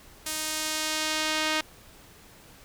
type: tone with band-pass filter sweep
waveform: sawtooth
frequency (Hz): 311.1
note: D#4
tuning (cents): 0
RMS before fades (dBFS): -29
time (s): 0.26-1.61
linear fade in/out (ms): 5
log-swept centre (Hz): 9700 to 3000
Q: 0.71
effects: pink hiss -52 dBFS RMS until 2.64 s